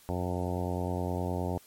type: harmonic tone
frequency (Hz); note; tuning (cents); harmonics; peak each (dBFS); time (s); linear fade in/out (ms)
89.7; F2; +47; 1 / 2 / 3 / 4 / 5 / 6 / 7 / 8 / 9 / 10; -33 / -36 / -38 / -39 / -40 / -41 / -41 / -42 / -43 / -43; 0.09-1.58; 0
effects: white hiss -58 dBFS RMS until 1.66 s + MP3 64 kbps